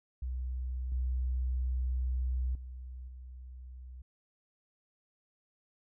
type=tone with level steps; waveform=sine; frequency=63.1 Hz; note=B1; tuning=38 cents sharp; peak=-33 / -29 / -41 / -44 dBFS; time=0.22-4.02 s; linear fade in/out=5 ms; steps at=0.92 / 2.55 / 3.08 s; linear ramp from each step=2 ms; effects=none